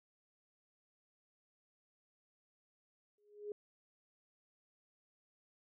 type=tone with exponential growth; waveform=sine; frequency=415.3 Hz; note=G#4; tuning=in tune; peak=-37 dBFS; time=3.18-3.52 s; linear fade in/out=2 ms; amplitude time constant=73 ms; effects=none